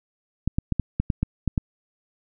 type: clicks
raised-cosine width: 5 ms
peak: -9 dBFS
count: 9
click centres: 0.476 / 0.585 / 0.723 / 0.797 / 1 / 1.102 / 1.23 / 1.477 / 1.578 s
effects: none